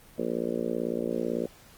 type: harmonic tone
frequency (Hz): 58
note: A#1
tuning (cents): -8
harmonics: 3 / 4 / 5 / 6 / 7 / 8 / 9 / 10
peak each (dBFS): -39 / -33 / -39 / -34 / -35 / -34 / -35 / -39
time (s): 0.18-1.46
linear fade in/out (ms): 5
effects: pink hiss -54 dBFS RMS until 1.77 s + Opus 24 kbps